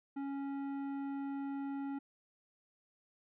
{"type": "tone with tanh clipping", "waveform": "sine", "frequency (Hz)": 277.2, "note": "C#4", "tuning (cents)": 0, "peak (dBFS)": -39, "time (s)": [0.16, 1.99], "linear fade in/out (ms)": 10, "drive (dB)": 12, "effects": []}